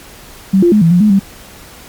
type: tone with pitch steps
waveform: sine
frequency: 192.4 / 347 / 211 / 165.7 / 176.8 / 212.2 / 196 Hz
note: G3 / F4 / G#3 / E3 / F3 / G#3 / G3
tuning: -32 / -11 / +28 / +9 / +22 / +38 / 0 cents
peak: -5 dBFS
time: 0.53-1.195 s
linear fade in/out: 10 ms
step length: 95 ms
effects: pink hiss -36 dBFS RMS until 1.88 s + MP3 96 kbps